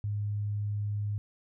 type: tone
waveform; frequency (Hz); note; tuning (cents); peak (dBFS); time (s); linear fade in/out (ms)
sine; 103.5; G#2; -5; -29; 0.04-1.18; 0
effects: none